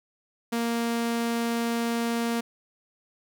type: tone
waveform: sawtooth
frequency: 233.1 Hz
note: A#3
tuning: in tune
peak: -21 dBFS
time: 0.52-2.41 s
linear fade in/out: 10 ms
effects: none

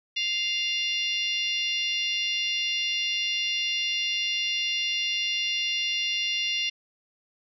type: harmonic tone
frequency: 699 Hz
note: F5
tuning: 1 cent sharp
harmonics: 3 / 4 / 5 / 6 / 7 / 8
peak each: -34 / -27 / -32 / -37 / -39 / -37 dBFS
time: 0.16-6.7 s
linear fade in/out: 10 ms
effects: none

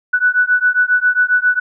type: beating tone pair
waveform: sine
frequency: 1480 / 1487.4 Hz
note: F#6 / F#6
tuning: 0 / +9 cents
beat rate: 7.4 Hz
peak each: -14 / -14 dBFS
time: 0.13-1.6 s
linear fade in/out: 10 ms
effects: none

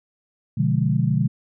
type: chord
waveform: sine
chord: B diminished seventh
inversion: none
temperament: equal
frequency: 123.47 / 146.83 / 174.61 / 207.7 Hz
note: B2 / D3 / F3 / Ab3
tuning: 0 / 0 / 0 / 0 cents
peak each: -22 / -21 / -24 / -25 dBFS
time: 0.57-1.28 s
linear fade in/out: 10 ms
effects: none

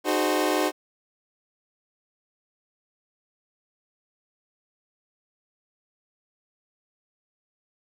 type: chord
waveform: 25% pulse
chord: Ab dominant seventh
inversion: second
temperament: equal with one note detuned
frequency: 305.3 / 370 / 415.3 / 523.3 Hz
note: Eb4 / Gb4 / Ab4 / C5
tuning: -33 / 0 / 0 / 0 cents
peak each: -22 / -23 / -26 / -25 dBFS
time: 0.04-0.72 s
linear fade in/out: 50 ms
effects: none

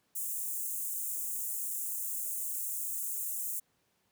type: high-pass noise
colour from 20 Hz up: white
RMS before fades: -36 dBFS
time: 0.15-3.6 s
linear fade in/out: 10 ms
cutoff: 7000 Hz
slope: 48 dB/octave
effects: pink hiss -74 dBFS RMS until 4.11 s + high-pass 100 Hz 12 dB/octave

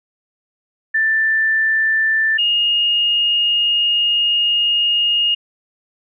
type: tone pair in turn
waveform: sine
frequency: 1771 / 2851 Hz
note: A6 / F7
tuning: +11 / +35 cents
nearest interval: minor sixth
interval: 824 cents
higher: second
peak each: -13 dBFS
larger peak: neither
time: 0.94-2.38 / 2.38-5.35 s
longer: second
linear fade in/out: 10 ms
effects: none

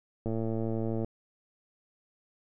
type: click train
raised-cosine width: 2 ms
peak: -20 dBFS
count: 89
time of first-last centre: 0.26-1.046 s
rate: 112 Hz
effects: none

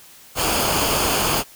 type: noise with comb filter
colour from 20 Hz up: pink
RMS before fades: -20 dBFS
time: 0.35-1.44 s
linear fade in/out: 50 ms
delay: 0.52 ms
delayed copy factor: -0.55
effects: white hiss -46 dBFS RMS until 1.55 s

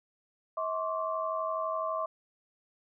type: tone cluster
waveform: sine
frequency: 642 / 1061 / 1153 Hz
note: E5 / C6 / D6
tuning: -46 / +24 / -32 cents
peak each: -33 / -35 / -35 dBFS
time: 0.57-2.06 s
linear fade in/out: 5 ms
effects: none

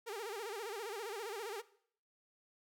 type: tone with vibrato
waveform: sawtooth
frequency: 430 Hz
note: A4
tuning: 40 cents flat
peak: -37 dBFS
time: 0.06-1.62 s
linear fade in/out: 20 ms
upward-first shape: sine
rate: 15 Hz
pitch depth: 170 cents each way
effects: noise-tail reverb RT60 0.6 s tail -18 dB re dry

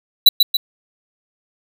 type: tone with echo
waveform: square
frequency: 3951 Hz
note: B7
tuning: in tune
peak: -4 dBFS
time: 0.26-0.29 s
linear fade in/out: 5 ms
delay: 140 ms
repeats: 2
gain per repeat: -5 dB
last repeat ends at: 0.57 s
effects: none

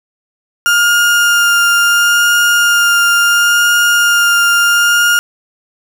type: tone with vibrato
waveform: 35% pulse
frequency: 1410 Hz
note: F6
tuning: 16 cents sharp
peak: -6 dBFS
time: 0.66-5.19 s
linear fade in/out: 0 ms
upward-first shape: sine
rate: 0.72 Hz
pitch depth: 11 cents each way
effects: none

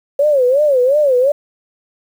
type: tone with vibrato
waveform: sine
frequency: 546 Hz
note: C#5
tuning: 26 cents flat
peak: -9 dBFS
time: 0.19-1.32 s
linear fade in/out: 5 ms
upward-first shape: sine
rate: 2.8 Hz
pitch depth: 180 cents each way
effects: 7-bit

